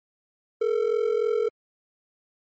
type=ring-modulated tone; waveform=triangle; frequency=447.4 Hz; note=A4; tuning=29 cents sharp; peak=-16 dBFS; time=0.61-1.49 s; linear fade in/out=5 ms; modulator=21.7 Hz; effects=MP3 32 kbps